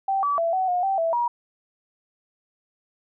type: tone with pitch steps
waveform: sine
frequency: 778 / 1148 / 669 / 752 / 717 / 777 / 660 / 955 Hz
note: G5 / D6 / E5 / F#5 / F5 / G5 / E5 / A#5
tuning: -13 / -40 / +25 / +28 / +45 / -16 / +2 / +42 cents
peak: -20 dBFS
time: 0.08-1.28 s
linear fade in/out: 5 ms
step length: 150 ms
effects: none